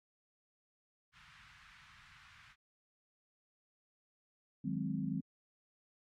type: band-stop noise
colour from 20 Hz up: white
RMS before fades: -48 dBFS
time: 1.12-2.56 s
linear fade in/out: 50 ms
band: 150 to 1200 Hz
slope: 24 dB/octave
type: chord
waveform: sine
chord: Ab dominant seventh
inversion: second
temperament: equal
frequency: 155.56 / 185 / 207.7 / 261.6 Hz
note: Eb3 / Gb3 / Ab3 / C4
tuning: 0 / 0 / 0 / 0 cents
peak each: -40 dBFS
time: 4.64-5.21 s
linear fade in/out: 10 ms
effects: low-pass 2000 Hz 12 dB/octave + Opus 48 kbps